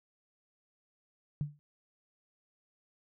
sine tone with exponential decay, 146.83 Hz, D3, in tune, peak -27 dBFS, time 1.41-1.59 s, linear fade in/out 0 ms, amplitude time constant 38 ms, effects none

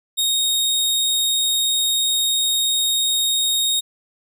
sawtooth tone, 3729 Hz, A#7, in tune, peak -14 dBFS, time 0.17-3.81 s, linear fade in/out 20 ms, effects none

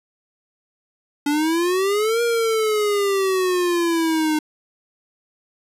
square exponential two-way sweep, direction up then down, 285.6 to 474.2 to 304.2 Hz, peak -18 dBFS, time 1.26-4.39 s, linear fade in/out 5 ms, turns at 2.22 s, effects resampled to 32000 Hz

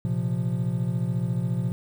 triangle chord, Bb suspended second, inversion none, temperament equal, 116.54 / 130.81 / 174.61 Hz, Bb2 / C3 / F3, 0 / 0 / 0 cents, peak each -26 dBFS, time 0.05-1.72 s, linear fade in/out 0 ms, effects 9-bit

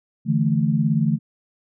sine chord, D suspended second, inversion none, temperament equal, 146.83 / 164.81 / 220 Hz, D3 / E3 / A3, 0 / 0 / 0 cents, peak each -21 dBFS, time 0.25-1.19 s, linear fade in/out 50 ms, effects none

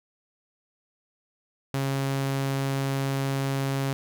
sawtooth tone, 136.5 Hz, C#3, 26 cents flat, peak -21 dBFS, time 1.74-3.93 s, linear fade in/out 0 ms, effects none

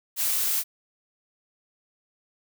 blue noise, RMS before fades -25 dBFS, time 0.16-0.64 s, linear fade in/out 50 ms, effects none

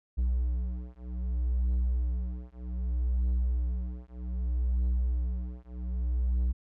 triangle beating tone pair, 61 / 61.64 Hz, B1 / B1, -21 / -3 cents, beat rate 0.64 Hz, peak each -28 / -28 dBFS, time 0.17-6.53 s, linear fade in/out 20 ms, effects none

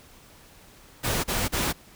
pink noise bursts, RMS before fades -26 dBFS, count 3, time 1.03-1.73 s, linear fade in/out 20 ms, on 210 ms, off 35 ms, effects pink hiss -52 dBFS RMS until 1.95 s

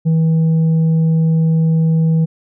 triangle tone with tanh clipping, 161.5 Hz, E3, 35 cents flat, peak -11 dBFS, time 0.05-2.26 s, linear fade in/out 20 ms, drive 8 dB, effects none

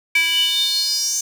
square tone with high-pass filter sweep, 329.6 Hz, E4, in tune, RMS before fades -19 dBFS, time 0.15-1.21 s, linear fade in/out 5 ms, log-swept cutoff 2300 to 6500 Hz, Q 8.3, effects none

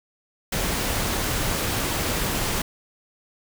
pink noise, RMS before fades -25 dBFS, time 0.52-2.62 s, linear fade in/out 5 ms, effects none

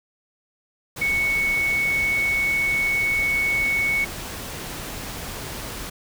sine tone in noise, 2217 Hz, C#7, in tune, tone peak -19 dBFS, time 1.01-4.05 s, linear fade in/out 10 ms, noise pink, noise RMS -33 dBFS, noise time 0.96-5.9 s, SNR +11 dB, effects none

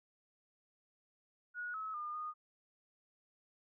sine tone with pitch steps, 1454 / 1289 / 1210 / 1230 Hz, F#6 / E6 / D#6 / D#6, -31 / -39 / -49 / -20 cents, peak -39 dBFS, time 1.54-2.34 s, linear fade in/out 50 ms, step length 200 ms, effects none

